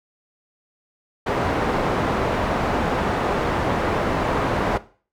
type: low-pass noise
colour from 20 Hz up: white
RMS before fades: -22 dBFS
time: 1.26-4.78 s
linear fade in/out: 10 ms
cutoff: 910 Hz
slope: 12 dB/octave
effects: noise-tail reverb RT60 0.4 s tail -17 dB re dry